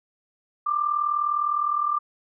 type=tone with amplitude modulation; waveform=sine; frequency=1187 Hz; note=D6; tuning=18 cents sharp; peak=-18 dBFS; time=0.66-1.99 s; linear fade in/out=10 ms; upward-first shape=sine; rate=39.8 Hz; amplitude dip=70%; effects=none